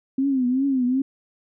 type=tone with vibrato; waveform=sine; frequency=261.6 Hz; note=C4; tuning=in tune; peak=-18 dBFS; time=0.18-1.02 s; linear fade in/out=5 ms; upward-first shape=triangle; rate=2.6 Hz; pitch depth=130 cents each way; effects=none